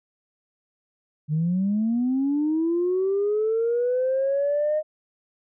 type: linear sweep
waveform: sine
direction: up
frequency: 146.83 to 620 Hz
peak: -19 dBFS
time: 1.28-4.83 s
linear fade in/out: 50 ms
effects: tanh soft clip ceiling -16 dBFS